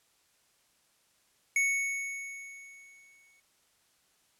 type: tone with exponential decay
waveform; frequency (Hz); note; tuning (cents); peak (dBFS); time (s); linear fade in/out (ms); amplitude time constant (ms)
square; 2217; C#7; 0; -24; 1.56-3.4; 2; 400
effects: white hiss -69 dBFS RMS until 4.39 s + low-pass 11000 Hz 12 dB/octave